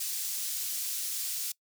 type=high-pass noise; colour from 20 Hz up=pink; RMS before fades=-34 dBFS; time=0-1.52 s; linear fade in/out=5 ms; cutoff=5800 Hz; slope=12 dB/octave; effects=noise-tail reverb RT60 0.1 s tail -22 dB re dry